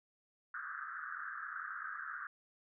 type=band-pass noise; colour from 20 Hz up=white; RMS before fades=-44 dBFS; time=0.54-2.27 s; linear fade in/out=2 ms; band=1200 to 1700 Hz; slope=96 dB/octave; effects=none